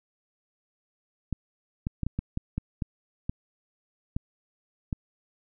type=clicks; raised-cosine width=5 ms; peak=-16 dBFS; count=11; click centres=1.327 / 1.869 / 2.033 / 2.066 / 2.19 / 2.374 / 2.58 / 2.822 / 3.295 / 4.165 / 4.928 s; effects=none